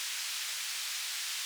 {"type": "band-pass noise", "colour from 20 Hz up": "white", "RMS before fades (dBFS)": -37, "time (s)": [0, 1.45], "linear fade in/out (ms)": 0, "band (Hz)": [1900, 6200], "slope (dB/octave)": 12, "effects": []}